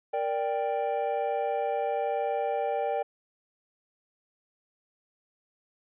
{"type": "chord", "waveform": "triangle", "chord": "G minor", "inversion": "first", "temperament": "equal with one note detuned", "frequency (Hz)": [466.2, 587.3, 786.7], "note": ["Bb4", "D5", "G5"], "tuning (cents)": [0, 0, 6], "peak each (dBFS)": [-30, -29, -28], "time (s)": [0.13, 3.03], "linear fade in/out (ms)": 10, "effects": ["resampled to 8000 Hz"]}